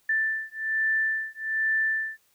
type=beating tone pair; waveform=sine; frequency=1767 / 1768.2 Hz; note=A6 / A6; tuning=+7 / +8 cents; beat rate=1.2 Hz; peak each=-27 dBFS; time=0.09-2.18 s; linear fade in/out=5 ms; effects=white hiss -66 dBFS RMS until 2.34 s